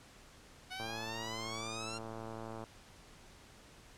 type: exponential sweep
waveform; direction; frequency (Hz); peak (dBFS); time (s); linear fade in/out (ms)
10% pulse; up; 734 to 1396.9; -33; 0.7-1.99; 20
type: click train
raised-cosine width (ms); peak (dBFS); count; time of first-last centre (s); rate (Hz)
1; -31; 207; 0.8-2.639; 112
effects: pink hiss -58 dBFS RMS until 3.97 s + low-pass 9000 Hz 12 dB/octave